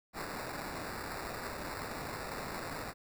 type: noise with sample-and-hold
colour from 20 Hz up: white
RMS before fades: -41 dBFS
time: 0.13-2.94 s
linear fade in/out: 50 ms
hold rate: 3150 Hz
effects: none